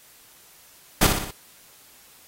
pink noise with echo, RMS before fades -17 dBFS, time 1.01-1.07 s, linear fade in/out 5 ms, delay 60 ms, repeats 4, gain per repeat -5 dB, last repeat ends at 1.31 s, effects white hiss -52 dBFS RMS until 2.27 s + AAC 48 kbps

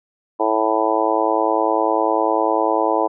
harmonic tone, 110 Hz, A2, in tune, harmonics 3 / 4 / 5 / 6 / 7 / 8 / 9, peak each -23 / -23 / -23 / -23 / -23 / -23 / -23 dBFS, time 0.39-3.08 s, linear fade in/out 20 ms, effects none

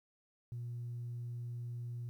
sine tone, 120 Hz, B2, 49 cents flat, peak -38 dBFS, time 0.52-2.09 s, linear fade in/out 0 ms, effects tanh soft clip ceiling -36 dBFS + 12-bit

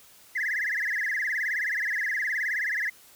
sine tone with vibrato, 1854 Hz, A#6, 10 cents flat, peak -24 dBFS, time 0.35-2.9 s, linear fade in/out 10 ms, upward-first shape sine, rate 19 Hz, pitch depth 200 cents each way, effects tanh soft clip ceiling -22 dBFS + white hiss -54 dBFS RMS until 3.15 s

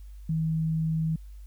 sine tone, 160 Hz, D#3, 49 cents sharp, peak -24 dBFS, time 0.29-1.16 s, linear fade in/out 5 ms, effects added 50 Hz sine -41 dBFS peak until 1.46 s + white hiss -66 dBFS RMS until 1.46 s

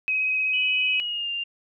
sine tone with vibrato, 2534 Hz, D#7, 31 cents sharp, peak -21 dBFS, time 0.08-1 s, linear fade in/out 0 ms, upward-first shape triangle, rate 16 Hz, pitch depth 17 cents each way
sine tone with pitch glide, 2960 to 2794 Hz, F#7 to F7, 0 to 0 cents, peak -26 dBFS, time 0.53-1.44 s, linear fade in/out 10 ms, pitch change -100 cents, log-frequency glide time 0.91-1.3 s
effects none

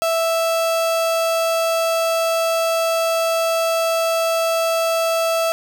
35% pulse tone, 659.3 Hz, E5, in tune, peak -15 dBFS, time 0.02-5.52 s, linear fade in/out 0 ms, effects none

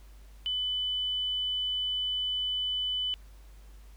sine tone, 3000 Hz, F#7, 23 cents sharp, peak -28 dBFS, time 0.46-3.14 s, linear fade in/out 0 ms, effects added 50 Hz sine -48 dBFS peak until 3.96 s + pink hiss -62 dBFS RMS until 3.96 s

